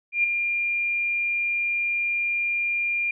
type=tone with ADSR envelope; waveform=sine; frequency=2400 Hz; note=D7; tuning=37 cents sharp; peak=-16 dBFS; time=0.12-3.11 s; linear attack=120 ms; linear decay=4 ms; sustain=-6 dB; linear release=3 ms; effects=none